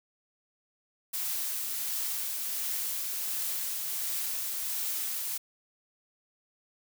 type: noise with tremolo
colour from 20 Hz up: blue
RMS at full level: -32 dBFS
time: 1.13-5.38 s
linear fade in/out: 10 ms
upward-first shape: triangle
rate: 1.4 Hz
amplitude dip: 25%
effects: none